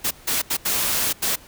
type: noise bursts at uneven times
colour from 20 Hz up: white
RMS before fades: -22 dBFS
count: 5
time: 0.04-0.11 / 0.27-0.42 / 0.5-0.57 / 0.65-1.13 / 1.22-1.36 s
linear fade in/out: 10 ms
effects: pink hiss -47 dBFS RMS until 1.47 s